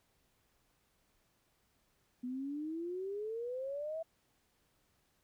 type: exponential sweep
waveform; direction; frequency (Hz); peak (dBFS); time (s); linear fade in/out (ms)
sine; up; 244.1 to 661; -37; 2.23-4.03; 10
effects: pink hiss -75 dBFS RMS until 5.23 s